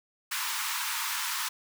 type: high-pass noise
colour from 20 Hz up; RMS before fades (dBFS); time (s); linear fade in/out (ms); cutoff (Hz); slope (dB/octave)
pink; -32; 0.31-1.49; 10; 890; 96
effects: none